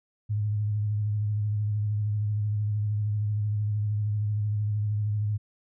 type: tone with vibrato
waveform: sine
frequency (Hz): 105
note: G#2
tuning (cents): +19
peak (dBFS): -24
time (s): 0.29-5.38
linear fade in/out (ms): 20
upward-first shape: sine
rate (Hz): 13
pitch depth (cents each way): 34
effects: none